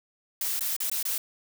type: noise with dropouts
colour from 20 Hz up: blue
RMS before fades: -29 dBFS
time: 0.41-1.18 s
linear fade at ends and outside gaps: 2 ms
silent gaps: 0.594-0.608 / 0.765-0.803 / 0.898-0.915 / 1.028-1.052 s
effects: none